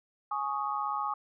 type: chord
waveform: sine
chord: Ab suspended fourth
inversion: none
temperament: equal with one note detuned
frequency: 836.4 / 1108.7 / 1244.5 Hz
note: Ab5 / Db6 / Eb6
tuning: +12 / 0 / 0 cents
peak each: -34 dBFS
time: 0.31-1.14 s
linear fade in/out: 5 ms
effects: none